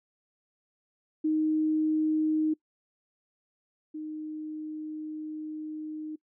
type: tone pair in turn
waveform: sine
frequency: 311.1 / 308.8 Hz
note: D#4 / D#4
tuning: 0 / -13 cents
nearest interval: unison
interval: 13 cents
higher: first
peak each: -23 / -34 dBFS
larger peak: first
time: 1.24-2.54 / 3.94-6.16 s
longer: second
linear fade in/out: 10 ms
effects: noise-tail reverb RT60 0.1 s tail -23 dB re dry